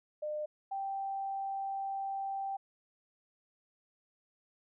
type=tone pair in turn; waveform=sine; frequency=604 / 782.6 Hz; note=D5 / G5; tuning=+48 / -3 cents; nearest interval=major third; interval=449 cents; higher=second; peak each=-34 / -34 dBFS; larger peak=neither; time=0.22-0.46 / 0.71-2.57 s; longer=second; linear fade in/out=10 ms; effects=none